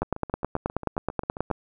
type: two click trains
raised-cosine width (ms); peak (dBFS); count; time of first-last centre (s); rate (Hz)
1; -21 / -10; 12 / 15; 0.03-1.503 / 0.02-1.513; 7.47 / 9.38
effects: none